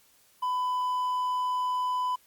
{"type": "tone with quantisation", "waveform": "triangle", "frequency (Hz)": 1001, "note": "B5", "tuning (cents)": 23, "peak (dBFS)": -24, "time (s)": [0.42, 2.16], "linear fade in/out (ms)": 10, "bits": 9, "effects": ["white hiss -62 dBFS RMS until 2.26 s", "Opus 48 kbps"]}